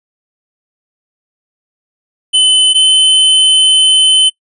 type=tone pair in turn; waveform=square; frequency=3033 / 3052 Hz; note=F#7 / G7; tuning=+42 / -47 cents; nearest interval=unison; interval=11 cents; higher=second; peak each=-6 dBFS; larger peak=neither; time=2.33-2.74 / 2.74-4.3 s; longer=second; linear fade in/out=20 ms; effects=noise-tail reverb RT60 0.1 s tail -21 dB re dry + resampled to 24000 Hz